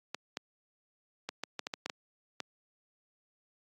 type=clicks; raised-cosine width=0.2 ms; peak=-18 dBFS; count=10; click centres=0.146 / 0.371 / 1.29 / 1.436 / 1.593 / 1.669 / 1.738 / 1.86 / 1.898 / 2.403 s; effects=high-pass 200 Hz 12 dB/octave + AAC 48 kbps